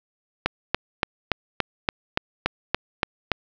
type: click train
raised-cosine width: 0.3 ms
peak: -3 dBFS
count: 11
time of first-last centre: 0.46-3.317 s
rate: 3.5 Hz
effects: low-pass 5000 Hz 12 dB/octave + 7-bit